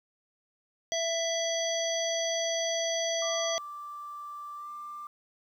harmonic tone, 663 Hz, E5, 10 cents sharp, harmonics 1 / 3 / 5 / 7 / 9, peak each -30 / -38 / -35 / -40 / -34 dBFS, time 0.92-3.58 s, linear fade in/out 0 ms
sine tone with pitch glide, 1174.7 to 1185.6 Hz, D6 to D6, 0 to +16 cents, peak -38 dBFS, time 3.22-5.07 s, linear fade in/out 2 ms, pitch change +16 cents, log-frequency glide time 4.55-4.7 s
effects 10-bit

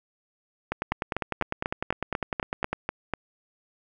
two click trains, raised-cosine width 0.5 ms, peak -11 / -12 dBFS, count 10 / 21, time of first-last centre 0.92-3.137 / 0.72-2.73 s, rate 4.06 / 9.95 Hz, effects none

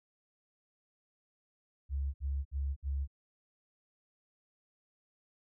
sine tone bursts, 69.3 Hz, C#2, in tune, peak -31 dBFS, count 4, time 1.89-3.076 s, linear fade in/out 50 ms, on 250 ms, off 62 ms, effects none

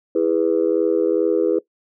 sine chord, E major, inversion none, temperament just, 329.6 / 412 / 494.4 Hz, E4 / G#4 / B4, 0 / -14 / +2 cents, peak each -19 dBFS, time 0.15-1.59 s, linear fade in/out 5 ms, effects noise-tail reverb RT60 0.1 s tail -19 dB re dry + tanh soft clip ceiling -7 dBFS

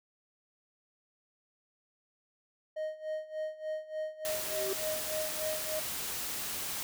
triangle tone with tremolo, 622.3 Hz, D#5, in tune, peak -30 dBFS, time 2.76-5.8 s, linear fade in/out 10 ms, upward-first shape sine, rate 3.4 Hz, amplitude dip 85%
white noise, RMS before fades -37 dBFS, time 4.25-6.83 s, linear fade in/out 0 ms
triangle tone with exponential growth, 386 Hz, G4, 27 cents flat, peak -28 dBFS, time 4.28-4.73 s, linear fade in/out 0 ms, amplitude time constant 96 ms
effects none

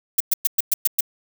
violet noise bursts, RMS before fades -17 dBFS, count 7, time 0.18-1.008 s, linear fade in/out 5 ms, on 24 ms, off 110 ms, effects none

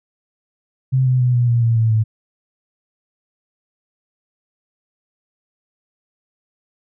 sine tone with pitch steps, 130.81 / 127.6 / 124.47 / 121.42 / 118.44 / 115.53 / 112.7 / 109.93 Hz, C3 / C3 / B2 / B2 / A#2 / A#2 / A2 / A2, 0 / -43 / +14 / -29 / +28 / -15 / +42 / -1 cents, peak -12 dBFS, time 0.92-2.04 s, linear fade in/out 20 ms, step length 140 ms, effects none

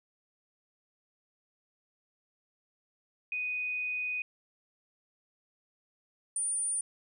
sine tone pair in turn, 2489 / 9295 Hz, D#7 / D9, 0 / -19 cents, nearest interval octave + major seventh, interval 2281 cents, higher second, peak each -31 / -29 dBFS, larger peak second, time 3.32-4.22 / 6.36-6.81 s, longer first, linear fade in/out 2 ms, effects none

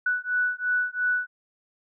sine beating tone pair, 1480 / 1482.9 Hz, F#6 / F#6, 0 / +3 cents, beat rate 2.9 Hz, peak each -26 dBFS, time 0.06-1.27 s, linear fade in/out 5 ms, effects none

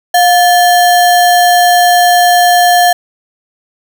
sine tone with sample-and-hold, 710 Hz, F5, 28 cents sharp, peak -4 dBFS, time 0.14-2.93 s, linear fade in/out 5 ms, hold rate 2450 Hz, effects none

